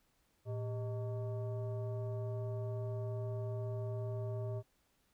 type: tone with frequency modulation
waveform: sine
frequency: 112.8 Hz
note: A2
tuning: 44 cents sharp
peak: -36 dBFS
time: 0.45-4.63 s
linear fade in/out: 50 ms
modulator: 510 Hz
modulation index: 0.71
effects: pink hiss -75 dBFS RMS until 5.13 s